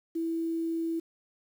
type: tone with quantisation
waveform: sine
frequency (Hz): 329.6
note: E4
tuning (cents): 0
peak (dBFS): -28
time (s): 0.15-1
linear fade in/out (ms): 10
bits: 9
effects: none